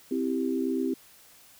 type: chord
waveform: sine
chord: C major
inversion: none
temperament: equal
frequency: 261.6 / 329.6 / 392 Hz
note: C4 / E4 / G4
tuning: 0 / 0 / 0 cents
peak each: -28 / -31 / -31 dBFS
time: 0.11-0.94 s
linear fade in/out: 5 ms
effects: white hiss -55 dBFS RMS until 1.59 s

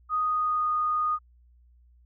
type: tone with pitch glide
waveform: sine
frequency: 1244.5 to 1233.1 Hz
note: D#6 to D#6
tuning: 0 to -16 cents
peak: -23 dBFS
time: 0.09-1.19 s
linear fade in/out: 50 ms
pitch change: -16 cents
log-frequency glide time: 0.2-0.71 s
effects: added 60 Hz sine -55 dBFS peak until 2.05 s

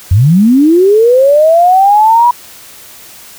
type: linear sweep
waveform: sine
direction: up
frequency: 82.41 to 978 Hz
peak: -3 dBFS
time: 0.11-2.31 s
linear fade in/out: 5 ms
effects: white hiss -34 dBFS RMS until 3.38 s

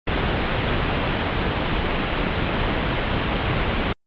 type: low-pass noise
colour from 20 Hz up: pink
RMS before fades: -22 dBFS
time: 0.07-3.93 s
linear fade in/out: 5 ms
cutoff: 3500 Hz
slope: 48 dB/octave
effects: Opus 32 kbps

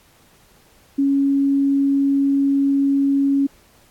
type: tone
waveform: sine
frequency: 277.2 Hz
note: C#4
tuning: in tune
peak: -14 dBFS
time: 0.98-3.47 s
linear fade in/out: 10 ms
effects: pink hiss -54 dBFS RMS until 3.9 s + AAC 64 kbps

